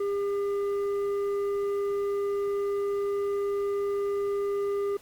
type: tone with tanh clipping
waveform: triangle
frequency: 402.2 Hz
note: G4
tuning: 44 cents sharp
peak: -27 dBFS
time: 0-4.97 s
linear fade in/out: 5 ms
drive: 11 dB
effects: pink hiss -54 dBFS RMS until 5.01 s + Opus 48 kbps